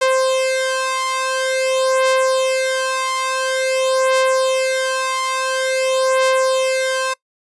sawtooth beating tone pair, 523.3 / 523.78 Hz, C5 / C5, 0 / +2 cents, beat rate 0.48 Hz, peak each -14 / -16 dBFS, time 0.01-7.14 s, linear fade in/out 10 ms, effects noise-tail reverb RT60 0.1 s tail -21 dB re dry + resampled to 24000 Hz

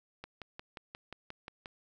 click train, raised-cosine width 0.3 ms, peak -27 dBFS, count 9, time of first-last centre 0.24-1.658 s, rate 5.64 Hz, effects none

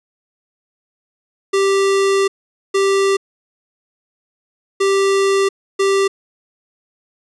square tone bursts at uneven times, 392 Hz, G4, in tune, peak -13 dBFS, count 4, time 1.53-2.28 / 2.74-3.17 / 4.8-5.49 / 5.79-6.08 s, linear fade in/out 10 ms, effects resampled to 22050 Hz + 9-bit

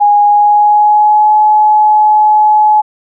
sine tone with pitch glide, 825 to 850.6 Hz, G#5 to G#5, -12 to +41 cents, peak -4 dBFS, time 0-2.82 s, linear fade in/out 20 ms, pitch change +53 cents, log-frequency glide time 0.24-1.34 s, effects none

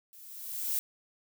violet noise with level ramp, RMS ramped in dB -53 to -29 dBFS, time 0.13-0.79 s, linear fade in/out 0 ms, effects none

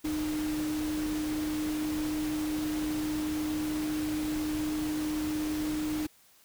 sine tone in noise, 305.7 Hz, D#4, 30 cents flat, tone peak -29 dBFS, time 0.04-6.07 s, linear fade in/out 10 ms, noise pink, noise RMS -40 dBFS, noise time 0.04-6.07 s, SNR +8 dB, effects white hiss -61 dBFS RMS until 6.44 s

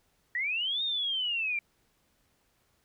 sine linear two-way sweep, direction up then down, 1864.7 to 3729 to 2331 Hz, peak -28 dBFS, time 0.35-1.59 s, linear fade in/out 2 ms, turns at 0.83 s, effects pink hiss -71 dBFS RMS until 2.84 s

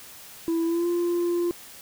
sine tone with pitch glide, 331.1 to 347 Hz, E4 to F4, +8 to -11 cents, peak -19 dBFS, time 0.48-1.51 s, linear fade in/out 0 ms, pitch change +81 cents, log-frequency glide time 0.65-0.87 s, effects tanh soft clip ceiling -21 dBFS + white hiss -45 dBFS RMS until 1.81 s

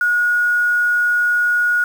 sine tone with quantisation, 1448 Hz, F#6, 38 cents flat, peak -13 dBFS, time 0.01-1.84 s, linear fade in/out 2 ms, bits 6, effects none

